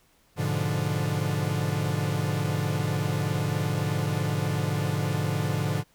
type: chord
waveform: 45% pulse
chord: G# diminished seventh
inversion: none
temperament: equal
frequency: 103.83 / 123.47 / 146.83 / 174.61 Hz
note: G#2 / B2 / D3 / F3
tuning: 0 / 0 / 0 / 0 cents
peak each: -30 / -33 / -28 / -33 dBFS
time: 0.36-5.84 s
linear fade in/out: 50 ms
effects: pink hiss -63 dBFS RMS until 5.94 s